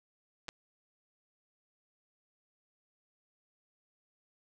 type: clicks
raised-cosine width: 0.2 ms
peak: -26 / -21 dBFS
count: 2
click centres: 0.483 / 0.489 s
effects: none